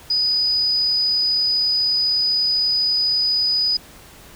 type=tone; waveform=sine; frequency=4968 Hz; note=D#8; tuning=3 cents flat; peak=-16 dBFS; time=0.1-3.77 s; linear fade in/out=5 ms; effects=pink hiss -44 dBFS RMS until 4.35 s